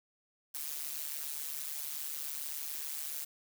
blue noise with amplitude modulation, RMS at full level -36 dBFS, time 0.54-3.25 s, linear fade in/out 10 ms, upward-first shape sine, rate 147 Hz, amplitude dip 85%, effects none

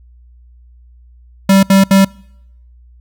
square tone bursts, 194.3 Hz, G3, 15 cents flat, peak -6 dBFS, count 3, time 1.49-2.048 s, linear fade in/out 5 ms, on 140 ms, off 69 ms, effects noise-tail reverb RT60 0.8 s tail -26 dB re dry + added 60 Hz sine -40 dBFS peak until 3 s

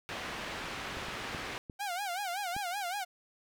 white low-pass noise, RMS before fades -40 dBFS, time 0.09-1.58 s, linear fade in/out 0 ms, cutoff 2500 Hz, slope 12 dB/octave
clicks, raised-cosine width 3 ms, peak -30 dBFS, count 5, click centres 0.97 / 1.085 / 1.348 / 1.698 / 2.565 s
sawtooth tone with vibrato, 757 Hz, F#5, 39 cents sharp, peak -30 dBFS, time 1.79-3.05 s, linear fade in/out 20 ms, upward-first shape sine, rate 5.3 Hz, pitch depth 160 cents each way
effects none

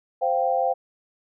sine chord, C suspended fourth, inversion none, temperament equal, 523.3 / 698.5 / 784 Hz, C5 / F5 / G5, 0 / 0 / 0 cents, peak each -24 dBFS, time 0.21-0.74 s, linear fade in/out 20 ms, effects none

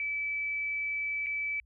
sine tone with dropouts, 2305 Hz, D7, 33 cents flat, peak -30 dBFS, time 0-1.6 s, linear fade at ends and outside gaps 1 ms, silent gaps 1.262-1.267 s, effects added 60 Hz sine -60 dBFS peak until 1.65 s

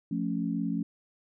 sine chord, F augmented, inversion none, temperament equal, 174.61 / 220 / 277.2 Hz, F3 / A3 / C#4, 0 / 0 / 0 cents, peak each -32 dBFS, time 0.11-0.83 s, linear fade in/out 5 ms, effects none

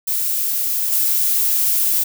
violet noise with level steps, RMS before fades -20 / -17 dBFS, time 0.07-2.04 s, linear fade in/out 10 ms, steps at 0.92 s, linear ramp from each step 2 ms, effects none

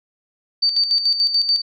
sine tone with tremolo, 4595 Hz, D8, 39 cents flat, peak -13 dBFS, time 0.62-1.62 s, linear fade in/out 10 ms, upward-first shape square, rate 6.9 Hz, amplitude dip 60%, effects none

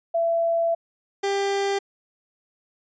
sine / 30% pulse tone pair in turn, 670 / 397 Hz, E5 / G4, +28 / +22 cents, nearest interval major sixth, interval 906 cents, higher first, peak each -19 dBFS, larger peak neither, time 0.14-0.75 / 1.23-1.79 s, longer first, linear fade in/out 10 ms, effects resampled to 16000 Hz

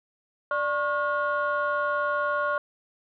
sine tone cluster, 588 / 1094 / 1429 Hz, D5 / C#6 / F6, +2 / -23 / +39 cents, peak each -27 dBFS, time 0.51-2.58 s, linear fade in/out 2 ms, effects tanh soft clip ceiling -17 dBFS

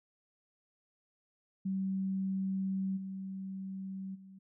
sine tone with level steps, 191.6 Hz, G3, 39 cents flat, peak -31 / -38 / -50 dBFS, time 1.65-4.39 s, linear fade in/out 10 ms, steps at 2.96 / 4.14 s, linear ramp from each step 20 ms, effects none

